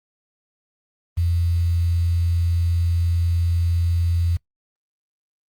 sine tone with quantisation, 85.4 Hz, F2, 38 cents flat, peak -17 dBFS, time 1.17-4.37 s, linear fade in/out 10 ms, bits 7, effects noise-tail reverb RT60 0.1 s tail -22 dB re dry + Opus 32 kbps

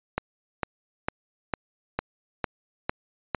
click train, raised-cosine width 0.5 ms, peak -10 dBFS, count 8, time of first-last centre 0.18-3.347 s, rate 2.21 Hz, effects resampled to 8000 Hz

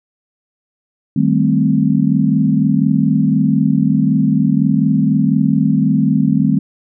sine chord, A half-diminished seventh, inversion second, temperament equal, 155.56 / 196 / 220 / 261.6 Hz, Eb3 / G3 / A3 / C4, 0 / 0 / 0 / 0 cents, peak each -16 dBFS, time 1.16-6.59 s, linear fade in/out 5 ms, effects none

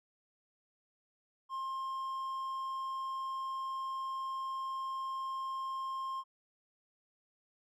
triangle tone, 1062 Hz, C6, 25 cents sharp, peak -34 dBFS, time 1.49-6.24 s, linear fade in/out 50 ms, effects none

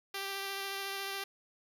5% pulse tone with vibrato, 392.8 Hz, G4, 4 cents sharp, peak -25 dBFS, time 0.14-1.24 s, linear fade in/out 5 ms, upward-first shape sine, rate 14 Hz, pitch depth 12 cents each way, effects 11-bit

